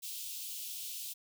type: high-pass noise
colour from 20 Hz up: white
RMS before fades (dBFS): -42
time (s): 0.02-1.14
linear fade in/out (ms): 20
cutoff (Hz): 2700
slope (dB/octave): 48
effects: none

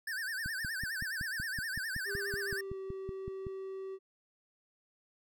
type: tone with vibrato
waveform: square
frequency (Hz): 1661.2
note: G#6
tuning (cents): 0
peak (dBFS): -36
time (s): 0.07-2.61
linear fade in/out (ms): 5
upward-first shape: sine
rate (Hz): 9.6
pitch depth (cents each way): 180
type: click train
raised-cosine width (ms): 5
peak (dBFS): -29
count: 17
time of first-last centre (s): 0.46-3.468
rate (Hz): 5.32
type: tone with pitch glide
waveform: triangle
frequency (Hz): 400 to 383.9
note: G4 to G4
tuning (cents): +35 to -36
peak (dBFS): -37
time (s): 2.05-3.99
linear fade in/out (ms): 50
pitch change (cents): -71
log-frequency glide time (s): 2.42-2.77
effects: none

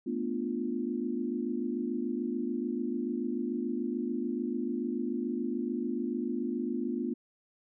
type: chord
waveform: sine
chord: B half-diminished seventh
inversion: third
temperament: equal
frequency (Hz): 220 / 246.9 / 293.7 / 349.2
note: A3 / B3 / D4 / F4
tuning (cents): 0 / 0 / 0 / 0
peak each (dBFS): -37 / -33 / -38 / -36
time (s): 0.06-7.14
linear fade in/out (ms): 10
effects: none

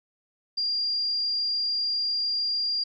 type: tone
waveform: sine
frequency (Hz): 4789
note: D8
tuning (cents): +33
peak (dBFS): -24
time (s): 0.57-2.84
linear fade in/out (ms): 10
effects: none

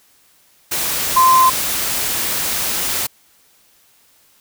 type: tone in noise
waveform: sine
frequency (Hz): 1037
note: C6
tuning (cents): -16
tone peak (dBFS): -8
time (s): 1.16-1.5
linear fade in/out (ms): 10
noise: white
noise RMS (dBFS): -20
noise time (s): 0.71-3.07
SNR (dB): +9
effects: white hiss -54 dBFS RMS until 4.4 s

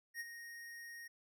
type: tone with ADSR envelope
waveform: square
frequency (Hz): 1864.7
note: A#6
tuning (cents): 0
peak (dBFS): -40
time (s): 0.14-1.08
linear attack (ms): 61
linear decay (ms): 32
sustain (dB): -9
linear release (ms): 11
effects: none

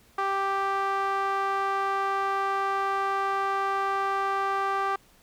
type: tone with band-pass filter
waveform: sawtooth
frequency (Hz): 392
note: G4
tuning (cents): 0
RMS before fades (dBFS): -27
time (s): 0.18-4.96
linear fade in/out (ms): 5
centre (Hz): 1100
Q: 2.5
effects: pink hiss -59 dBFS RMS until 5.22 s

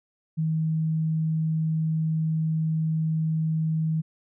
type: tone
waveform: sine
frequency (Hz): 159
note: D#3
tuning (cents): +38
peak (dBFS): -22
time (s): 0.37-4.02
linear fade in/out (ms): 20
effects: none

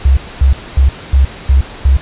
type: tone bursts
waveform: sine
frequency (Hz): 67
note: C2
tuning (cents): +42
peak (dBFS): -4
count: 6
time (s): 0.05-1.97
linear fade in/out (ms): 5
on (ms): 120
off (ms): 240
effects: pink hiss -30 dBFS RMS until 2.01 s + resampled to 8000 Hz

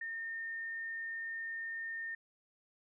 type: tone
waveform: sine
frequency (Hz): 1822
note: A#6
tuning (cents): -40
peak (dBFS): -38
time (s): 0.01-2.15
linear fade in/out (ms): 5
effects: none

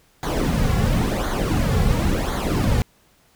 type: noise with flanger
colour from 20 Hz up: brown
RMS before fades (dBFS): -20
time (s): 0.23-2.82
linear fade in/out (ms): 0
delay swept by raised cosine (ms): 0.37 to 3.27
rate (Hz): 0.95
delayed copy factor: -0.7
effects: pink hiss -58 dBFS RMS until 3.35 s

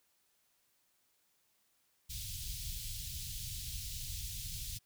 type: band-stop noise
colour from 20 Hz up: pink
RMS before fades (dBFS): -42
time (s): 2.09-4.79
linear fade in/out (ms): 20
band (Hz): 120 to 3300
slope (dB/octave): 24
effects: white hiss -75 dBFS RMS until 4.85 s

